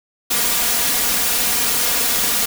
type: noise with comb filter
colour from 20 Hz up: white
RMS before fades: -18 dBFS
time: 0.3-2.46 s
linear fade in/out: 10 ms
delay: 4.2 ms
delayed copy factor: +0.7
effects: none